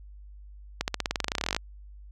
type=accelerating click train; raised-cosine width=0.2 ms; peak=-9 dBFS; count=21; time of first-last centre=0.81-1.565 s; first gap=69 ms; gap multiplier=0.93; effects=added 50 Hz sine -44 dBFS peak until 2.11 s